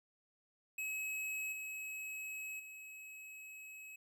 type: tone with level steps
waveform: square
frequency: 2564 Hz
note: E7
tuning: 49 cents flat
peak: -39 / -43 / -50 dBFS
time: 0.78-3.96 s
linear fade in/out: 5 ms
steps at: 1.52 / 2.59 s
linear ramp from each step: 10 ms
effects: none